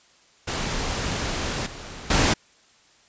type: noise with level steps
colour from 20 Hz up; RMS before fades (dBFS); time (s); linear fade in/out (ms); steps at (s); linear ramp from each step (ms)
pink; -27 / -38 / -19; 0.47-2.34; 10; 1.66 / 2.1; 5
effects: white hiss -57 dBFS RMS until 3.08 s + resampled to 16000 Hz